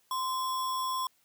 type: tone with sample-and-hold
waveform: sine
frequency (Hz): 1038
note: C6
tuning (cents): -14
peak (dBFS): -29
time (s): 0.11-1.07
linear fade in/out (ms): 2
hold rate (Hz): 4410
effects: white hiss -69 dBFS RMS until 1.24 s + high-pass 60 Hz 12 dB/octave